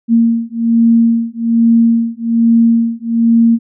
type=beating tone pair; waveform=sine; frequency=230 / 231.2 Hz; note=A#3 / A#3; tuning=-23 / -14 cents; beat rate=1.2 Hz; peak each=-11 dBFS; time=0.08-3.59 s; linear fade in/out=50 ms; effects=none